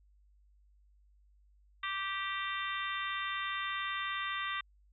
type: harmonic tone with a mistuned harmonic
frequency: 390.5 Hz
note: G4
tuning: 7 cents flat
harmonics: 3 / 4 / 5 / 6 / 7 / 8 / 9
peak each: -38 / -43 / -39 / -46 / -45 / -47 / -43 dBFS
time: 1.83-4.61 s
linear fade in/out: 5 ms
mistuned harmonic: 9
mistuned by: +43 cents
effects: added 50 Hz sine -62 dBFS peak until 4.92 s